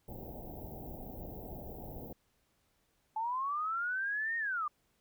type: band-stop noise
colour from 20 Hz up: pink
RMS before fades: -45 dBFS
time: 0.08-2.13 s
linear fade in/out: 5 ms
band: 850 to 14000 Hz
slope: 96 dB/octave
type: linear two-way sweep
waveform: sine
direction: up then down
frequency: 858 to 1864.7 to 1158 Hz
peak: -32 dBFS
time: 3.16-4.68 s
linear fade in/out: 5 ms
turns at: 4.37 s
effects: pink hiss -75 dBFS RMS until 5 s